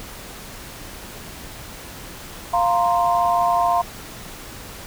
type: chord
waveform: sine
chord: F suspended fourth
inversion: none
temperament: equal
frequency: 698.5 / 932.3 / 1046.5 Hz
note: F5 / Bb5 / C6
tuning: 0 / 0 / 0 cents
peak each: -18 / -22 / -21 dBFS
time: 2.53-3.82 s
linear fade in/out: 10 ms
effects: pink hiss -37 dBFS RMS until 4.86 s